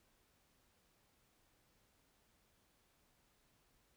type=silence; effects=pink hiss -75 dBFS RMS until 3.96 s